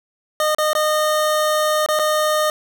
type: tone with dropouts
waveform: 25% pulse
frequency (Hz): 613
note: D#5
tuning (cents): -26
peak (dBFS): -12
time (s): 0.4-2.5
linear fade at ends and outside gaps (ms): 1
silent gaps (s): 0.548-0.584 / 0.732-0.751 / 1.862-1.887 / 1.99-1.995
effects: none